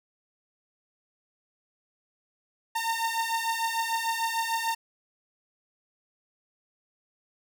sawtooth beating tone pair, 908 / 914.7 Hz, A#5 / A#5, -46 / -33 cents, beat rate 6.7 Hz, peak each -26 dBFS, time 2.75-4.75 s, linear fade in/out 10 ms, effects none

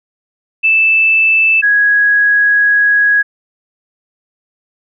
sine tone pair in turn, 2638 / 1661.8 Hz, E7 / G#6, +1 / +1 cents, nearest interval minor sixth, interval 800 cents, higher first, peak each -7 dBFS, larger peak neither, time 0.63-1.62 / 1.62-3.23 s, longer second, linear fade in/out 20 ms, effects none

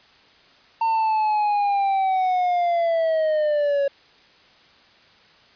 triangle linear sweep, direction down, 910 to 554.4 Hz, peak -16 dBFS, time 0.81-3.88 s, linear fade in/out 5 ms, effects white hiss -53 dBFS RMS until 5.55 s + resampled to 11025 Hz

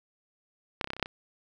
clicks, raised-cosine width 0.3 ms, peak -13 / -12 / -24 / -15 / -18 / -26 / -20 / -9 / -24 dBFS, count 9, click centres 0.812 / 0.844 / 0.874 / 0.904 / 0.934 / 0.966 / 0.997 / 1.027 / 1.059 s, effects none

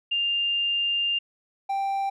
sine / triangle tone pair in turn, 2800 / 785.7 Hz, F7 / G5, +4 / +4 cents, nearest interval octave + minor seventh, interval 2200 cents, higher first, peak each -22 dBFS, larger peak neither, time 0.11-1.19 / 1.69-2.1 s, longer first, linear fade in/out 10 ms, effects none

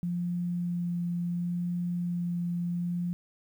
sine tone with vibrato, 174.61 Hz, F3, in tune, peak -28 dBFS, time 0.03-3.13 s, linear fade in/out 0 ms, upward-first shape sine, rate 0.71 Hz, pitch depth 9 cents each way, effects 10-bit

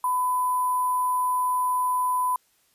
sine tone with sample-and-hold, 1002 Hz, B5, 25 cents sharp, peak -21 dBFS, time 0.04-2.36 s, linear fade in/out 2 ms, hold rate 11025 Hz, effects white hiss -65 dBFS RMS until 2.74 s + resampled to 32000 Hz

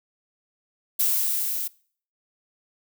violet noise with level ramp, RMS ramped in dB -21 to -29 dBFS, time 0.99-1.68 s, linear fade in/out 10 ms, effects noise-tail reverb RT60 0.5 s tail -23 dB re dry

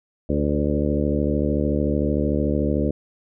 harmonic tone with a mistuned harmonic, 73.42 Hz, D2, in tune, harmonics 1 / 2 / 3 / 4 / 5 / 6 / 7 / 8, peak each -25 / -27 / -25 / -25 / -29 / -30 / -29 / -31 dBFS, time 0.29-2.91 s, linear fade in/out 5 ms, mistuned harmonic 7, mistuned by -18 cents, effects none

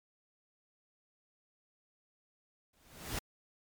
pink noise with exponential growth, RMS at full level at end -34 dBFS, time 2.73-3.19 s, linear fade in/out 5 ms, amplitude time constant 100 ms, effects MP3 96 kbps

